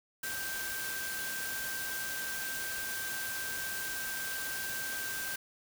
sine tone in noise, 1568 Hz, G6, in tune, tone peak -38 dBFS, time 0.23-5.36 s, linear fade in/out 5 ms, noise white, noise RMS -39 dBFS, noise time 0.23-5.36 s, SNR -2 dB, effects none

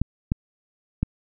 clicks, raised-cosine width 5 ms, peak -9 dBFS, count 3, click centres 0.016 / 0.319 / 1.03 s, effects none

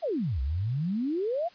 sine exponential two-way sweep, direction down then up, 728 to 61.74 to 728 Hz, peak -26 dBFS, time 0.02-1.49 s, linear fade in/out 20 ms, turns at 0.41 s, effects white hiss -55 dBFS RMS until 1.54 s + resampled to 11025 Hz

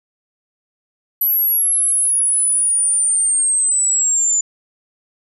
sine linear sweep, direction down, 11840 to 7040 Hz, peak -13 dBFS, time 1.21-4.41 s, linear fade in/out 5 ms, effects none

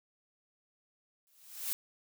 blue noise with exponential growth, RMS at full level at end -32 dBFS, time 1.27-1.73 s, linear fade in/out 0 ms, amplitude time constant 99 ms, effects none

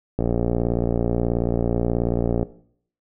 click train, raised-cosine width 2 ms, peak -8 dBFS, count 132, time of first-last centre 0.19-2.429 s, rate 58.5 Hz, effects noise-tail reverb RT60 0.6 s tail -17 dB re dry

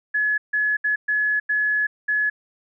sine tone bursts at uneven times, 1700 Hz, G#6, 40 cents sharp, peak -18 dBFS, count 6, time 0.14-0.38 / 0.53-0.77 / 0.84-0.96 / 1.08-1.4 / 1.49-1.87 / 2.08-2.3 s, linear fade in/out 10 ms, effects none

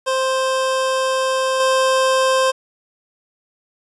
25% pulse tone with level steps, 524 Hz, C5, 2 cents sharp, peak -13 / -10 dBFS, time 0.06-2.52 s, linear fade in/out 20 ms, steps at 1.6 s, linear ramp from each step 2 ms, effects resampled to 24000 Hz + 8-bit

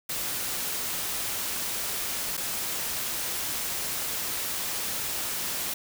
white noise with dropouts, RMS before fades -31 dBFS, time 0.09-5.74 s, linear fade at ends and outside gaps 5 ms, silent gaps 2.37-2.375 s, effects none

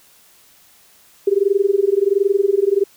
sine tone with amplitude modulation, 397.3 Hz, G4, 23 cents sharp, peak -9 dBFS, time 1.27-2.84 s, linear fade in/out 5 ms, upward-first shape sine, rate 21.4 Hz, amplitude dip 95%, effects white hiss -51 dBFS RMS until 2.96 s

